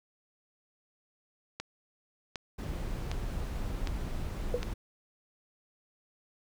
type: click train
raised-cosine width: 0.2 ms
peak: -19 dBFS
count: 5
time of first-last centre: 1.6-4.63 s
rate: 1.32 Hz
type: noise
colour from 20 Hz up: brown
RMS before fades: -35 dBFS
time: 2.58-4.74 s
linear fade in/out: 10 ms
type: tone with exponential decay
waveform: sine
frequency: 490 Hz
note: B4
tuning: 14 cents flat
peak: -23 dBFS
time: 4.54-4.63 s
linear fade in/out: 2 ms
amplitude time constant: 19 ms
effects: none